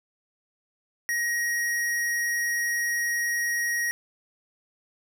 square tone, 1889 Hz, A#6, 22 cents sharp, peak -25 dBFS, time 1.09-3.91 s, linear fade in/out 0 ms, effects none

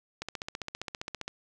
click train, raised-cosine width 0.2 ms, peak -18 dBFS, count 17, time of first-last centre 0.22-1.28 s, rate 15.1 Hz, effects none

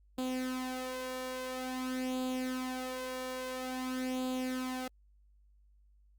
sawtooth tone with flanger, 256.3 Hz, C4, 36 cents flat, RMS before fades -37 dBFS, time 0.18-4.88 s, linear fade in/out 5 ms, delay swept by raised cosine 0.26 to 2.16 ms, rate 0.49 Hz, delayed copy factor +0.65, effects added 50 Hz sine -61 dBFS peak until 6.18 s + Opus 48 kbps

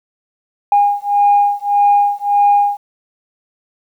sine beating tone pair, 814 / 815.7 Hz, G#5 / G#5, -35 / -31 cents, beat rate 1.7 Hz, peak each -12 dBFS, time 0.72-2.77 s, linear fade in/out 2 ms, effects tanh soft clip ceiling -3 dBFS + 8-bit

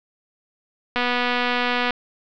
click train, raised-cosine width 0.3 ms, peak -6 dBFS, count 233, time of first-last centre 0.96-1.907 s, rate 245 Hz, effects low-pass 4000 Hz 12 dB/octave

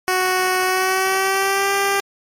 10% pulse tone with pitch glide, 370 to 396.6 Hz, F#4 to G4, 0 to +20 cents, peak -8 dBFS, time 0.08-2 s, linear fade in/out 0 ms, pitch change +120 cents, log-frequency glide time 0.63-1.73 s, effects MP3 64 kbps

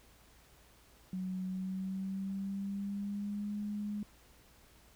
sine tone with pitch glide, 185.8 to 207.4 Hz, F#3 to G#3, +7 to -2 cents, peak -35 dBFS, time 1.13-4.03 s, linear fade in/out 2 ms, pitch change +191 cents, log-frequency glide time 1.43-3.58 s, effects added 57 Hz sine -66 dBFS peak until 4.95 s + pink hiss -63 dBFS RMS until 4.95 s

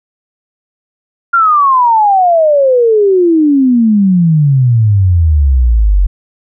sine exponential sweep, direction down, 1407 to 44.71 Hz, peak -5 dBFS, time 1.33-6.07 s, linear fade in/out 10 ms, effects none

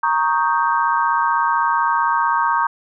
sine chord, Eb dominant seventh, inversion second, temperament equal, 932.3 / 1108.7 / 1244.5 / 1568 Hz, Bb5 / Db6 / Eb6 / G6, 0 / 0 / 0 / 0 cents, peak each -18 / -20 / -23 / -23 dBFS, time 0.03-2.67 s, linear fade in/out 5 ms, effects none

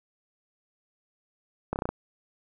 slowing click train, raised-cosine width 1 ms, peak -14 dBFS, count 6, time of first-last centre 1.73-1.89 s, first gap 29 ms, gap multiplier 1.05, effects none

